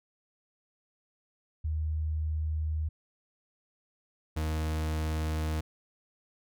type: tone pair in turn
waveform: sine / 40% pulse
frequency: 77.8 / 78.23 Hz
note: D#2 / D#2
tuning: 0 / +10 cents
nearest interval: unison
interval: 10 cents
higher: second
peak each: -28 dBFS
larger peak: neither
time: 1.64-2.89 / 4.36-5.61 s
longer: neither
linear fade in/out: 10 ms
effects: none